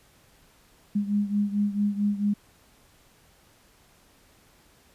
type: beating tone pair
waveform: sine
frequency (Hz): 203.8 / 208.3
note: G#3 / G#3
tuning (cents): -32 / +5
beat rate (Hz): 4.5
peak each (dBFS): -24 / -28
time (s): 0.95-2.34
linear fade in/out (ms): 10
effects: pink hiss -59 dBFS RMS until 4.94 s + resampled to 32000 Hz